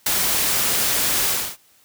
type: noise with ADSR envelope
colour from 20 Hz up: white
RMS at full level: -17 dBFS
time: 0.06-1.57 s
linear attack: 6 ms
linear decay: 4 ms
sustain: -3 dB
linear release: 270 ms
effects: white hiss -56 dBFS RMS until 1.84 s